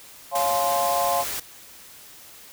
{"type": "chord", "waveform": "sine", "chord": "Db major seventh", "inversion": "none", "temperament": "equal with one note detuned", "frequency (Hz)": [554.4, 698.5, 852, 1046.5], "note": ["Db5", "F5", "Ab5", "C6"], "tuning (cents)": [0, 0, 44, 0], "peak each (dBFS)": [-28, -23, -28, -27], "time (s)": [0.31, 1.25], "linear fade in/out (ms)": 50}
{"type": "noise", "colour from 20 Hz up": "white", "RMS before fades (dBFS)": -30, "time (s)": [0.35, 1.4], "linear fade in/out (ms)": 5}
{"effects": ["white hiss -46 dBFS RMS until 2.52 s"]}